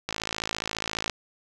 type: click train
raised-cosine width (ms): 0.2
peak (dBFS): -11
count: 56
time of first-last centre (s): 0.09-1.097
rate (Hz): 54.6
effects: none